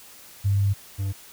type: tone pair in turn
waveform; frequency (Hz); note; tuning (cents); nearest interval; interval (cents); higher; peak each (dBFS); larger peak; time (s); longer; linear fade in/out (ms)
sine / triangle; 99.6 / 97.83; G2 / G2; +28 / -3; unison; 31; first; -18 / -22; first; 0.44-0.74 / 0.98-1.13; first; 20
effects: white hiss -47 dBFS RMS until 1.32 s